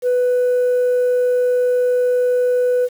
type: tone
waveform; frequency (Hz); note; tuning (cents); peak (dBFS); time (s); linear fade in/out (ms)
sine; 495.8; B4; +7; -11; 0.02-2.89; 50
effects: tanh soft clip ceiling -12 dBFS + 7-bit